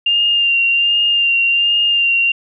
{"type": "tone with vibrato", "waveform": "sine", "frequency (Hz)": 2794, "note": "F7", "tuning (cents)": 0, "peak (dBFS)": -11, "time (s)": [0.06, 2.32], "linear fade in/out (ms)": 5, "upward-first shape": "sine", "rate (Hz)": 1.3, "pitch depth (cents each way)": 24, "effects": []}